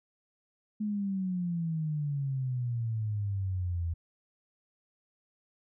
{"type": "exponential sweep", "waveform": "sine", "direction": "down", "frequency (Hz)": [214.1, 82.41], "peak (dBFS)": -29, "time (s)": [0.8, 3.94], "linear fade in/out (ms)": 10, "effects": []}